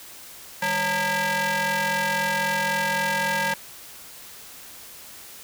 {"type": "ring-modulated tone", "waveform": "sawtooth", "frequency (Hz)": 356.6, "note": "F4", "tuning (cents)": 36, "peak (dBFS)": -15, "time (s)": [0.62, 3.54], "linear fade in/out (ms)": 5, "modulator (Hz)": 1270, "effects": ["white hiss -43 dBFS RMS until 5.43 s"]}